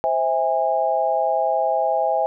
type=chord; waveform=sine; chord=C augmented; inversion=none; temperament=just; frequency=523.3 / 654.1 / 817.6 Hz; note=C5 / E5 / G#5; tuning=0 / -14 / -27 cents; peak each=-24 / -21 / -21 dBFS; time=0.04-2.26 s; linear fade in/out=0 ms; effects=none